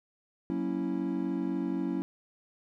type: chord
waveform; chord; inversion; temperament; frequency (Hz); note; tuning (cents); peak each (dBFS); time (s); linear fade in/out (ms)
triangle; F# dominant seventh; none; equal; 185 / 233.1 / 277.2 / 329.6; F#3 / A#3 / C#4 / E4; 0 / 0 / 0 / 0; -33 / -36 / -31 / -32; 0.5-2.02; 0
effects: none